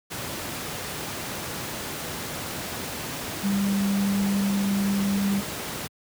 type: tone in noise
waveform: sine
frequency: 198.7 Hz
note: G3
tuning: 24 cents sharp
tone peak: -21 dBFS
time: 3.43-5.41 s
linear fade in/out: 20 ms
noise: pink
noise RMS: -32 dBFS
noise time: 0.1-5.88 s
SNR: +8 dB
effects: high-pass 100 Hz 12 dB/octave